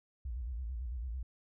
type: tone with vibrato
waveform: sine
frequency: 60.5 Hz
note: B1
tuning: 35 cents flat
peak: -36 dBFS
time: 0.25-1.23 s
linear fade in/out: 5 ms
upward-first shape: square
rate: 9 Hz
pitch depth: 140 cents each way
effects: none